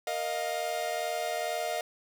45% pulse chord, Bb suspended fourth, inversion none, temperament equal with one note detuned, 466.2 / 622.3 / 704.5 Hz, Bb4 / Eb5 / F5, 0 / 0 / +15 cents, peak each -39 / -34 / -33 dBFS, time 0.07-1.81 s, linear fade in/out 2 ms, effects none

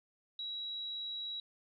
sine tone, 3879 Hz, B7, 32 cents flat, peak -38 dBFS, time 0.39-1.4 s, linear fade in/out 2 ms, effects none

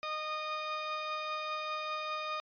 sawtooth tone pair together, 617 / 1229 Hz, D#5 / D#6, -15 / -22 cents, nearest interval octave, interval 1193 cents, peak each -37 / -32 dBFS, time 0.03-2.4 s, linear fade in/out 0 ms, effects resampled to 11025 Hz

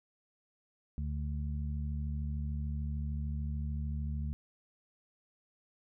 harmonic tone, 73.42 Hz, D2, in tune, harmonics 1 / 2 / 3, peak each -34 / -40 / -44 dBFS, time 0.98-4.33 s, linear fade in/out 0 ms, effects none

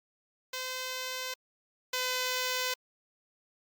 5% pulse tone pair in turn, 513 / 506.8 Hz, C5 / B4, -34 / +45 cents, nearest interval unison, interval 21 cents, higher first, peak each -23 / -18 dBFS, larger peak second, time 0.53-1.34 / 1.93-2.74 s, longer neither, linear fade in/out 5 ms, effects Opus 48 kbps

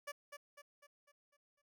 15% pulse tone with echo, 577 Hz, D5, 31 cents flat, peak -36 dBFS, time 0.07-0.12 s, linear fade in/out 10 ms, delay 250 ms, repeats 6, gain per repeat -6 dB, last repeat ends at 1.62 s, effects none

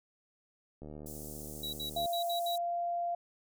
click train, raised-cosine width 2 ms, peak -33 dBFS, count 94, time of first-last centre 0.82-2.057 s, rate 75.2 Hz
pink high-pass noise, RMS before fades -48 dBFS, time 1.06-2.58 s, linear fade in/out 5 ms, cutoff 7100 Hz, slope 24 dB/octave
square tone bursts, 3902 Hz, B7, 22 cents flat, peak -37 dBFS, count 6, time 1.63-2.56 s, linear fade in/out 5 ms, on 100 ms, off 66 ms
sine tone with pitch glide, 687 to 693 Hz, F5 to F5, -29 to -14 cents, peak -31 dBFS, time 1.96-3.15 s, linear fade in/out 5 ms, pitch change +15 cents, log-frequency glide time 2.16-2.76 s
effects none

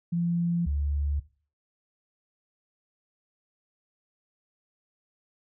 sine tone pair in turn, 171.4 / 72.06 Hz, F3 / D2, -32 / -32 cents, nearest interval octave + minor third, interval 1500 cents, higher first, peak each -24 / -25 dBFS, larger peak first, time 0.12-0.66 / 0.66-1.2 s, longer neither, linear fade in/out 10 ms, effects noise-tail reverb RT60 0.4 s tail -17 dB re dry

